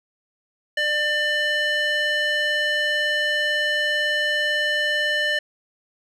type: tone with band-pass filter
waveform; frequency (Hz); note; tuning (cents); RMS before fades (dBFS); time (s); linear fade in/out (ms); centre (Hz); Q
square; 597; D5; +28; -22; 0.77-5.39; 5; 2300; 3.7
effects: none